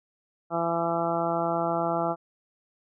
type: harmonic tone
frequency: 168.3 Hz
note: E3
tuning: 36 cents sharp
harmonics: 1 / 2 / 3 / 4 / 5 / 6 / 7 / 8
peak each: -34 / -32 / -34 / -28 / -31 / -39 / -34 / -35 dBFS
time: 0.5-2.16 s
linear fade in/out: 50 ms
effects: none